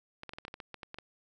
clicks, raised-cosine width 0.3 ms, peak -26 dBFS, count 12, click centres 0.234 / 0.293 / 0.335 / 0.385 / 0.451 / 0.481 / 0.541 / 0.602 / 0.743 / 0.832 / 0.944 / 0.986 s, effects none

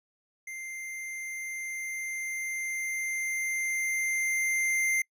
square tone with level ramp, 2093 Hz, C7, in tune, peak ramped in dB -38 to -25 dBFS, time 0.47-5.02 s, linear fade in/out 5 ms, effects noise-tail reverb RT60 0.1 s tail -26 dB re dry + resampled to 32000 Hz

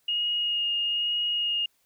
sine tone with vibrato, 2860 Hz, F7, 41 cents sharp, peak -24 dBFS, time 0.08-1.66 s, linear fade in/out 5 ms, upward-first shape sine, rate 1.1 Hz, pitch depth 12 cents each way, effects white hiss -69 dBFS RMS until 1.85 s

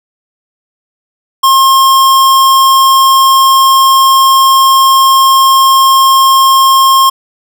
square tone, 1070 Hz, C6, 38 cents sharp, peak -4 dBFS, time 1.43-7.1 s, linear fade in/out 10 ms, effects none

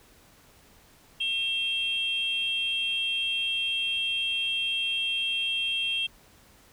sine tone pair together, 2702 / 3213 Hz, E7 / G7, +42 / +42 cents, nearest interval minor third, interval 300 cents, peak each -29 / -26 dBFS, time 1.2-6.07 s, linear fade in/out 10 ms, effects tanh soft clip ceiling -20 dBFS + pink hiss -57 dBFS RMS until 6.72 s

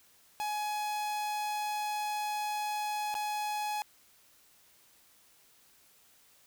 45% pulse tone with dropouts, 841 Hz, G#5, 22 cents sharp, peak -32 dBFS, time 0.4-3.82 s, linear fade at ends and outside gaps 0 ms, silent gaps 3.142-3.151 s, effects white hiss -63 dBFS RMS until 6.46 s

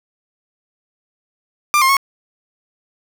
30% pulse tone with pitch steps, 1191 / 1061 / 1097 Hz, D6 / C6 / C#6, +24 / +24 / -18 cents, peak -8 dBFS, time 1.74-1.968 s, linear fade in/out 0 ms, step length 76 ms, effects none

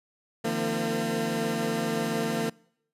20% pulse tone cluster, 149.9 / 171.4 / 226.8 / 254.2 Hz, D3 / F3 / A#3 / C4, +36 / -32 / -47 / -50 cents, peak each -30 / -29 / -23 / -32 dBFS, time 0.44-2.5 s, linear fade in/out 10 ms, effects noise-tail reverb RT60 0.7 s tail -25 dB re dry + resampled to 32000 Hz

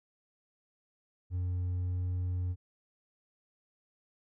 sine tone with hard clipping, 90.1 Hz, F#2, 45 cents flat, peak -31 dBFS, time 1.3-2.56 s, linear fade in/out 50 ms, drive 2 dB, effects none

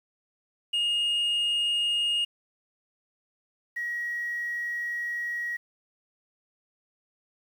sine tone pair in turn, 2851 / 1904.2 Hz, F7 / A#6, +35 / +36 cents, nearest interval perfect fifth, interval 699 cents, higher first, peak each -21 / -28 dBFS, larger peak first, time 0.73-2.25 / 3.76-5.57 s, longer second, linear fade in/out 10 ms, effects tanh soft clip ceiling -22 dBFS + 9-bit

